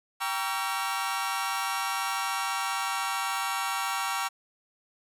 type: chord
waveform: sawtooth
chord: G diminished seventh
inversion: none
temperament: just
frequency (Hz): 784 / 940.8 / 1128.9 / 1354.7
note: G5 / Bb5 / Db6 / Fb6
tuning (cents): 0 / +16 / +31 / +47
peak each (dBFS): -30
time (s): 0.2-4.29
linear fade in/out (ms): 20
effects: resampled to 32000 Hz + 10-bit